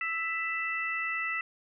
sine tone cluster, 1319 / 1983 / 2653 Hz, E6 / B6 / E7, +1 / +7 / +10 cents, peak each -36 / -32 / -35 dBFS, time 0.01-1.41 s, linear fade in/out 2 ms, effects none

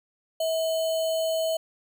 sine tone with sample-and-hold, 647 Hz, E5, 32 cents flat, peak -23 dBFS, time 0.4-1.57 s, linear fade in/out 5 ms, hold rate 3675 Hz, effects none

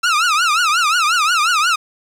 sawtooth tone with vibrato, 1318.5 Hz, E6, in tune, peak -9 dBFS, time 0.03-1.76 s, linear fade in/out 10 ms, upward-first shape triangle, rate 5.6 Hz, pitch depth 210 cents each way, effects low-pass 8000 Hz 12 dB/octave + 7-bit

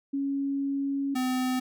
sine / square tone pair in turn, 277.2 / 255.3 Hz, C#4 / C4, 0 / -42 cents, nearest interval minor second, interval 142 cents, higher first, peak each -26 dBFS, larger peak neither, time 0.13-1.15 / 1.15-1.6 s, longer first, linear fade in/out 10 ms, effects none

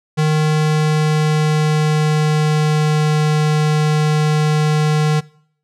square tone with pitch glide, 154 to 152.5 Hz, D#3 to D#3, -17 to -34 cents, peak -13 dBFS, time 0.17-5.21 s, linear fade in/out 20 ms, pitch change -17 cents, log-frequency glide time 0.28-3.16 s, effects noise-tail reverb RT60 0.6 s tail -22 dB re dry + low-pass 8000 Hz 12 dB/octave

